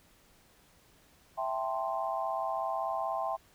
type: chord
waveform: sine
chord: A minor seventh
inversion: second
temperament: equal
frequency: 659.3 / 784 / 880 / 1046.5 Hz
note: E5 / G5 / A5 / C6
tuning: 0 / 0 / 0 / 0 cents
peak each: -35 / -35 / -40 / -36 dBFS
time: 1.37-3.37 s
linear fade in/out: 20 ms
effects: pink hiss -63 dBFS RMS until 3.54 s